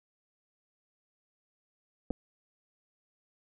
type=clicks; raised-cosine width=2 ms; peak=-20 dBFS; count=2; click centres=2.105 / 2.109 s; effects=none